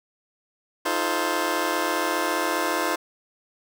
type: chord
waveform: 15% pulse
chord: F dominant seventh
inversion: third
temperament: just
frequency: 314.3 / 349.2 / 436.5 / 523.8 Hz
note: Eb4 / F4 / A4 / C5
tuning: +18 / 0 / -14 / +2 cents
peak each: -22 / -22 / -25 / -23 dBFS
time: 0.85-2.96 s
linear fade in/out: 10 ms
effects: none